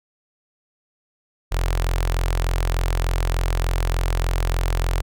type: tone with notch filter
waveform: sawtooth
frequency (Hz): 43.36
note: F1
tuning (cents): -12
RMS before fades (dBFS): -21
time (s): 1.51-5.02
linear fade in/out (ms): 20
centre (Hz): 220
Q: 0.58
effects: none